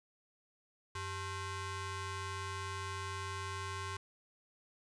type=ring-modulated tone; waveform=sawtooth; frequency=487.7 Hz; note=B4; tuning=22 cents flat; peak=-32 dBFS; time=0.95-3.97 s; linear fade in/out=5 ms; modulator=581 Hz; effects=resampled to 22050 Hz